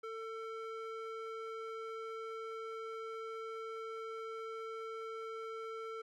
square tone with band-pass filter, 447.6 Hz, A4, 30 cents sharp, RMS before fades -44 dBFS, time 0.03-6.02 s, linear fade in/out 10 ms, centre 1000 Hz, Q 1.6, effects none

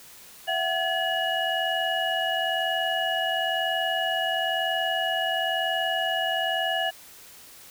sine tone cluster, 667 / 748 / 1703 / 2904 Hz, E5 / F#5 / G#6 / F#7, +20 / +19 / +43 / -33 cents, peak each -29 dBFS, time 0.47-6.91 s, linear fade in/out 20 ms, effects white hiss -48 dBFS RMS until 7.7 s

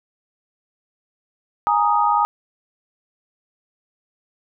sine chord, Ab suspended second, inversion none, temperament equal, 830.6 / 932.3 / 1244.5 Hz, Ab5 / Bb5 / Eb6, 0 / 0 / 0 cents, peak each -19 dBFS, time 1.67-2.25 s, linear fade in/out 0 ms, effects none

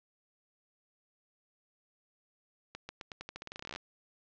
accelerating click train, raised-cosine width 0.2 ms, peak -24 dBFS, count 21, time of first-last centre 2.75-3.76 s, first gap 140 ms, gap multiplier 0.87, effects low-pass 5000 Hz 12 dB/octave

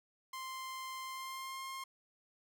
sawtooth tone with pitch glide, 1046.5 to 1064.8 Hz, C6 to C6, 0 to +30 cents, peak -38 dBFS, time 0.33-1.84 s, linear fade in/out 5 ms, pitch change +30 cents, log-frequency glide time 1.02-1.65 s, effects none

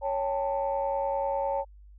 sine tone cluster, 555 / 798 / 888 Hz, C#5 / G5 / A5, +2 / +31 / +16 cents, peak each -28 / -33 / -30 dBFS, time 0.01-1.65 s, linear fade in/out 50 ms, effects tanh soft clip ceiling -18 dBFS + added 50 Hz sine -48 dBFS peak until 1.98 s

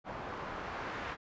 white noise with low-pass filter sweep, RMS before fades -41 dBFS, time 0.04-1.17 s, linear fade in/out 50 ms, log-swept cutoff 1000 to 1600 Hz, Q 1.1, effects resampled to 16000 Hz

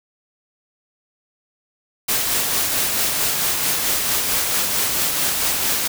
white noise with tremolo, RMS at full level -19 dBFS, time 2.08-5.88 s, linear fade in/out 10 ms, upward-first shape sine, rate 4.5 Hz, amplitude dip 30%, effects none

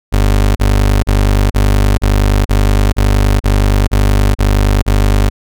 30% pulse tone bursts, 49.93 Hz, G1, 33 cents sharp, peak -5 dBFS, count 11, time 0.12-5.3 s, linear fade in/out 20 ms, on 440 ms, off 34 ms, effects none

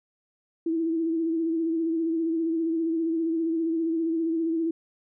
sine tone with vibrato, 327.6 Hz, E4, 11 cents flat, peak -23 dBFS, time 0.66-4.71 s, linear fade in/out 5 ms, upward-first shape sine, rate 15 Hz, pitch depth 39 cents each way, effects none

